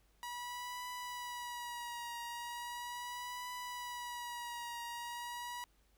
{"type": "tone with vibrato", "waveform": "sawtooth", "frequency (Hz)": 967, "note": "B5", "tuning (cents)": -37, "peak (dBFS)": -38, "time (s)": [0.23, 5.64], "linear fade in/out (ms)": 0, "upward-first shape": "triangle", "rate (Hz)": 0.38, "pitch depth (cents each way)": 42, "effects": ["added 50 Hz sine -70 dBFS peak until 5.97 s", "pink hiss -74 dBFS RMS until 5.97 s"]}